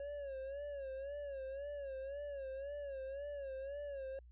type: tone with vibrato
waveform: triangle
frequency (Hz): 554.4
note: C#5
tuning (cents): 0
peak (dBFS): -40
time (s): 0-4.19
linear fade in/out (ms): 2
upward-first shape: sine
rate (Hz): 1.9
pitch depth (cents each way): 84
effects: added 60 Hz sine -56 dBFS peak until 4.31 s + resampled to 8000 Hz